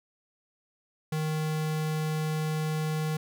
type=tone; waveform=square; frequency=155.56 Hz; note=D#3; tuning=in tune; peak=-28 dBFS; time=1.12-3.17 s; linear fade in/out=5 ms; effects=none

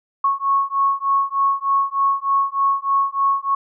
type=beating tone pair; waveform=sine; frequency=1100 / 1103.3 Hz; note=C#6 / C#6; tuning=-14 / -9 cents; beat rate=3.3 Hz; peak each=-19 dBFS; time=0.24-3.55 s; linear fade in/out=5 ms; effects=none

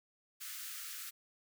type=high-pass noise; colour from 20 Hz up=white; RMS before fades=-45 dBFS; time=0.4-1.11 s; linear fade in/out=20 ms; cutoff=1200 Hz; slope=96 dB/octave; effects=none

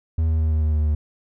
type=tone with pitch steps; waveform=triangle; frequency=80.5 / 79.62 / 78.75 / 77.89 / 77.04 / 76.2 / 75.37 Hz; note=E2 / D#2 / D#2 / D#2 / D#2 / D#2 / D2; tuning=-41 / +40 / +21 / +2 / -17 / -36 / +45 cents; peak=-15 dBFS; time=0.18-0.95 s; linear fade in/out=5 ms; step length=110 ms; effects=none

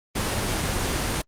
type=noise; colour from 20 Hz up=pink; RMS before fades=-25 dBFS; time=0.15-1.22 s; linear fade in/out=10 ms; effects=low-pass 11000 Hz 12 dB/octave + Opus 24 kbps

